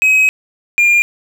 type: tone pair in turn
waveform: triangle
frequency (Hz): 2541 / 2405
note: D#7 / D7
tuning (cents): +36 / +41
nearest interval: minor second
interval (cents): 95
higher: first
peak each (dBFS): -6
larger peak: neither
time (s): 0.02-0.29 / 0.78-1.02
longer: first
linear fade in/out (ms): 0
effects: none